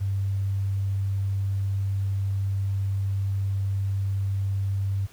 sine tone, 98 Hz, G2, in tune, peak -23 dBFS, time 0-5.07 s, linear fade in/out 20 ms, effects pink hiss -53 dBFS RMS until 5.12 s

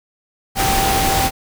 sine tone in noise, 779 Hz, G5, 11 cents flat, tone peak -18 dBFS, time 0.55-1.31 s, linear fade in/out 50 ms, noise pink, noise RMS -18 dBFS, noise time 0.55-1.31 s, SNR -3 dB, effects none

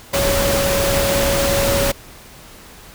sine tone in noise, 557 Hz, C#5, 8 cents sharp, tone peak -18 dBFS, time 0.13-1.92 s, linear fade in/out 10 ms, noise pink, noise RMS -19 dBFS, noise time 0.13-1.92 s, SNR -2 dB, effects pink hiss -41 dBFS RMS until 2.94 s

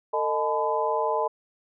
sine tone cluster, 449.5 / 617 / 858 / 1008 Hz, A4 / D#5 / A5 / B5, +37 / -15 / -44 / +35 cents, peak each -28 dBFS, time 0.13-1.28 s, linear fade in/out 10 ms, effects none

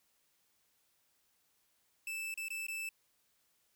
45% pulse tone with dropouts, 2637 Hz, E7, in tune, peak -38 dBFS, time 2.07-2.89 s, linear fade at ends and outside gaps 2 ms, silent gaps 2.341-2.375 / 2.484-2.504 / 2.667-2.683 s, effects white hiss -75 dBFS RMS until 3.75 s

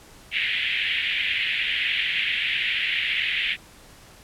pink band-pass noise, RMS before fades -25 dBFS, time 0.31-3.57 s, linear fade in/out 50 ms, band 1900 to 3300 Hz, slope 48 dB/octave, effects pink hiss -49 dBFS RMS until 4.23 s + low-pass 12000 Hz 12 dB/octave

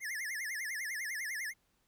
square tone with vibrato, 1906 Hz, A#6, 38 cents sharp, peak -37 dBFS, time 0-1.54 s, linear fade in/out 50 ms, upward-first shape sine, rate 10 Hz, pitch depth 210 cents each way, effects pink hiss -75 dBFS RMS until 1.87 s

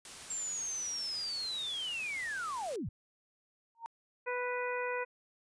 white noise, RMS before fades -47 dBFS, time 0.05-2.76 s, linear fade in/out 2 ms
sine linear sweep, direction down, 7459 to 69.3 Hz, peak -35 dBFS, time 0.3-2.89 s, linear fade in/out 5 ms
sine tone with exponential growth, 921 Hz, A#5, 21 cents flat, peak -34 dBFS, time 3.75-3.86 s, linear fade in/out 0 ms, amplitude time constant 23 ms
harmonic tone, 493.6 Hz, B4, 1 cent flat, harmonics 1 / 2 / 3 / 4 / 5, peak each -36 / -39 / -41 / -42 / -43 dBFS, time 4.26-5.05 s, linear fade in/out 20 ms
effects resampled to 22050 Hz

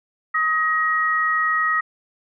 sine tone pair together, 1262.8 / 1892 Hz, D#6 / A#6, +25 / +25 cents, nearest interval perfect fifth, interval 700 cents, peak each -20 / -20 dBFS, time 0.34-1.81 s, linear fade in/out 10 ms, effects none

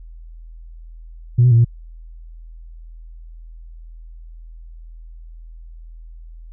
sine tone with pitch steps, 120.7 / 124.8 / 115.7 / 117.7 Hz, B2 / B2 / A#2 / A#2, -39 / +19 / -13 / +17 cents, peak -7 dBFS, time 1.38-1.648 s, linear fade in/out 10 ms, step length 67 ms, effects tanh soft clip ceiling -5 dBFS + added 41 Hz sine -35 dBFS peak until 6.52 s

